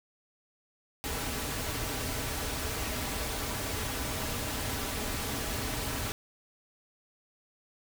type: noise with comb filter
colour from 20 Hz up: pink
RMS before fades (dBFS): -34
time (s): 1.04-6.12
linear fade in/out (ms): 0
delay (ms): 5.6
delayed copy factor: -0.5
effects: none